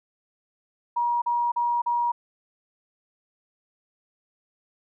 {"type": "tone bursts", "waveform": "sine", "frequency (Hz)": 954, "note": "A#5", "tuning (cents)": 40, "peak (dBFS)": -21, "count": 4, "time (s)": [0.96, 2.12], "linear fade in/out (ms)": 10, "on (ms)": 260, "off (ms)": 40, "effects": []}